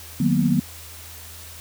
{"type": "chord", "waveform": "sine", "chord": "B major seventh", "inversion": "first", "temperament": "just", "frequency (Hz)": [154.34, 185.21, 231.5, 246.9], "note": ["D#3", "F#3", "A#3", "B3"], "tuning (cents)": [-14, 2, -12, 0], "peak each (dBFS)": -22, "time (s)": [0.2, 0.6], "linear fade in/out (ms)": 5, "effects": ["added 82 Hz sine -43 dBFS peak until 1.6 s", "white hiss -41 dBFS RMS until 1.6 s"]}